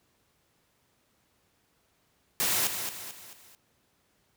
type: noise with echo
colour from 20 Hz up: white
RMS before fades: -27 dBFS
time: 2.4-2.67 s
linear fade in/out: 0 ms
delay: 220 ms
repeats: 4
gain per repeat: -7 dB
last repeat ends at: 3.55 s
effects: pink hiss -70 dBFS RMS until 4.36 s + high-pass 60 Hz 12 dB/octave